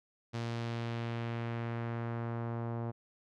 sawtooth tone with low-pass filter sweep, 116.7 Hz, A#2, 2 cents sharp, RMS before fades -37 dBFS, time 0.33-2.92 s, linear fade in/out 20 ms, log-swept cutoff 5300 to 900 Hz, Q 1.1, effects none

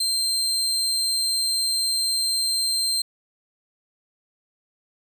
30% pulse tone, 4152 Hz, C8, 14 cents flat, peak -18 dBFS, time 0-3.02 s, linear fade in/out 5 ms, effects none

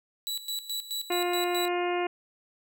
sawtooth tone with tremolo, 3934 Hz, B7, 7 cents flat, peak -27 dBFS, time 0.27-1.68 s, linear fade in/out 0 ms, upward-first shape square, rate 4.7 Hz, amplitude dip 75%
harmonic tone, 353.5 Hz, F4, 21 cents sharp, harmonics 1 / 2 / 3 / 4 / 5 / 6 / 7 / 8, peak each -28 / -31 / -37 / -41 / -42 / -39 / -40 / -42 dBFS, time 1.1-2.07 s, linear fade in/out 5 ms
effects none

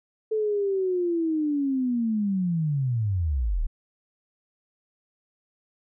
sine linear sweep, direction down, 440 to 30.87 Hz, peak -22 dBFS, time 0.31-3.67 s, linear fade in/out 10 ms, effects none

